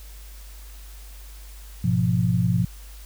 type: chord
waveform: sine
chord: F diminished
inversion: first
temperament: equal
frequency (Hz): 103.83 / 123.47 / 174.61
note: Ab2 / Cb3 / F3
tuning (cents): 0 / 0 / 0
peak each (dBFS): -24 / -22 / -22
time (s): 1.84-2.65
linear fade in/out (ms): 5
effects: added 50 Hz sine -39 dBFS peak until 3.05 s + white hiss -49 dBFS RMS until 3.05 s